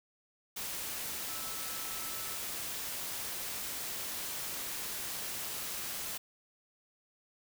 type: tone in noise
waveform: sine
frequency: 1311 Hz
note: E6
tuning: 10 cents flat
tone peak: -50 dBFS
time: 1.28-2.36 s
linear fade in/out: 10 ms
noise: white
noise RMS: -39 dBFS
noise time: 0.56-6.18 s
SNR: -14 dB
effects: none

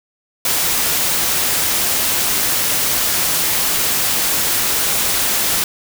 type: noise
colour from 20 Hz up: white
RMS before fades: -17 dBFS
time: 0.45-5.64 s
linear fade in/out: 2 ms
effects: none

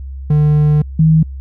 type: tone pair in turn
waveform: triangle / sine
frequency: 150 / 158.92 Hz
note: D3 / D#3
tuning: +37 / +37 cents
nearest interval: minor second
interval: 100 cents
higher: second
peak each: -6 dBFS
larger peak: neither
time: 0.3-0.82 / 0.99-1.23 s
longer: first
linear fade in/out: 5 ms
effects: added 67 Hz sine -24 dBFS peak until 1.4 s

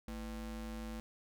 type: ring-modulated tone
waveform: square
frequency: 138.59 Hz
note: C#3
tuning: in tune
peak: -39 dBFS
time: 0.08-1 s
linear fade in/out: 0 ms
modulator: 84.9 Hz
effects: none

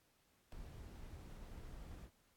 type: noise with ADSR envelope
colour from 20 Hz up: brown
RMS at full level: -41 dBFS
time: 0.52-2.11 s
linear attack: 3 ms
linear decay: 4 ms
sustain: -11 dB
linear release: 74 ms
effects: pink hiss -75 dBFS RMS until 2.36 s + AAC 64 kbps

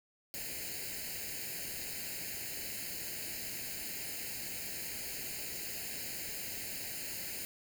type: noise with comb filter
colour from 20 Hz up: white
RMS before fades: -41 dBFS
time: 0.34-7.45 s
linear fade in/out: 0 ms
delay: 0.43 ms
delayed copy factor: +0.9
effects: none

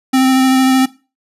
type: tone with vibrato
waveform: square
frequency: 261.6 Hz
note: C4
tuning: in tune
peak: -9 dBFS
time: 0.13-0.86 s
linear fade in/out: 10 ms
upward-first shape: sine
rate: 13 Hz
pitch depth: 13 cents each way
effects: noise-tail reverb RT60 0.3 s tail -18 dB re dry + resampled to 32000 Hz

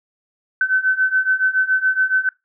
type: beating tone pair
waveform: sine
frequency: 1520 / 1527.1 Hz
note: F#6 / G6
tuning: +46 / -46 cents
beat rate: 7.1 Hz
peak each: -19 / -17 dBFS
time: 0.61-2.29 s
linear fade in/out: 2 ms
effects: noise-tail reverb RT60 0.2 s tail -24 dB re dry

